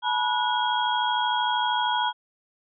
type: tone cluster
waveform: sine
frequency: 859 / 972 / 1463 / 3283 Hz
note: A5 / B5 / F#6 / G#7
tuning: -42 / -28 / -20 / -21 cents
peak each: -27 / -25 / -30 / -29 dBFS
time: 0.02-2.13 s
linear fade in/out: 50 ms
effects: none